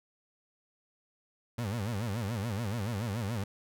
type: tone with vibrato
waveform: 30% pulse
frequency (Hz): 108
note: A2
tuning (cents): -32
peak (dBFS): -29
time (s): 1.58-3.44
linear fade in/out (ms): 5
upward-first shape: sine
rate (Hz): 7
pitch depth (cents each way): 210
effects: none